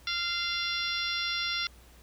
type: harmonic tone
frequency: 693 Hz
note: F5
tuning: 14 cents flat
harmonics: 2 / 3 / 4 / 5 / 6 / 7 / 8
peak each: -36 / -36 / -38 / -34 / -38 / -39 / -38 dBFS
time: 0.07-1.67 s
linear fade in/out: 2 ms
effects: added 60 Hz sine -54 dBFS peak until 2.02 s + pink hiss -58 dBFS RMS until 2.02 s